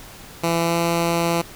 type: tone with pitch glide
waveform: 10% pulse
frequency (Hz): 167.8 to 169.06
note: E3 to E3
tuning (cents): +31 to +44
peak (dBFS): -10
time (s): 0.43-1.42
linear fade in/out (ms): 10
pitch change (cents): +13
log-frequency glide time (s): 0.63-0.76
effects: pink hiss -41 dBFS RMS until 1.55 s